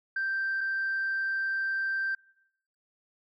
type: tone pair in turn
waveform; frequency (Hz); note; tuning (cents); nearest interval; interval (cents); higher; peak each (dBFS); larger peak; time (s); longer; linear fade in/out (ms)
sine; 1568 / 1568; G6 / G6; 0 / 0; unison; 0; neither; -26; neither; 0.16-0.61 / 0.61-2.15; second; 5
effects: noise-tail reverb RT60 0.8 s tail -25 dB re dry + tanh soft clip ceiling -24 dBFS